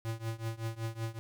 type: tone with tremolo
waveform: square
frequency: 113.1 Hz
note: A2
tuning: 48 cents sharp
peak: -32 dBFS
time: 0.05-1.19 s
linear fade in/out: 0 ms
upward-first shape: triangle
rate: 5.3 Hz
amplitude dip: 95%
effects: none